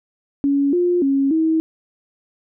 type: tone with pitch steps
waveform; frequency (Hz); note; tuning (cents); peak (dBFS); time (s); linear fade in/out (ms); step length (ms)
sine; 280.6 / 353.4 / 274.4 / 320.5; C#4 / F4 / C#4 / E4; +21 / +21 / -17 / -49; -14; 0.44-1.6; 0; 290
effects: none